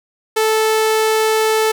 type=tone; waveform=sawtooth; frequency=438.1 Hz; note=A4; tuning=7 cents flat; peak=-9 dBFS; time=0.36-1.72 s; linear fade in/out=10 ms; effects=8-bit